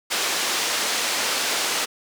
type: band-pass noise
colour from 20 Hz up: white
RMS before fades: -24 dBFS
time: 0.1-1.86 s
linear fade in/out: 20 ms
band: 310 to 6100 Hz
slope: 12 dB/octave
effects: none